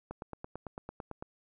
click train, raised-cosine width 1 ms, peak -26 dBFS, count 11, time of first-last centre 0.11-1.225 s, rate 8.97 Hz, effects none

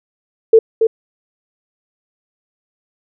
sine tone with echo, 447.4 Hz, A4, 29 cents sharp, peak -3 dBFS, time 0.53-0.59 s, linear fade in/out 5 ms, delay 280 ms, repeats 1, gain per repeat -6 dB, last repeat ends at 0.87 s, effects none

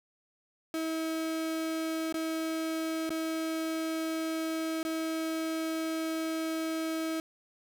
35% pulse tone with dropouts, 321.6 Hz, E4, 43 cents flat, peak -29 dBFS, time 0.74-7.2 s, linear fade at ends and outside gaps 1 ms, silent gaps 2.125-2.142 / 3.094-3.104 / 4.83-4.85 s, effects none

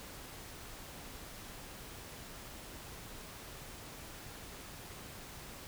silence, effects pink hiss -49 dBFS RMS until 5.67 s

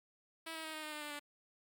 5% pulse tone with pitch steps, 325.3 / 320.3 / 315.3 / 310.4 / 305.6 / 300.9 / 296.2 / 291.7 Hz, E4 / E4 / D#4 / D#4 / D#4 / D4 / D4 / D4, -23 / -50 / +23 / -4 / -31 / +42 / +15 / -12 cents, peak -31 dBFS, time 0.46-1.196 s, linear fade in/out 10 ms, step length 92 ms, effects MP3 96 kbps

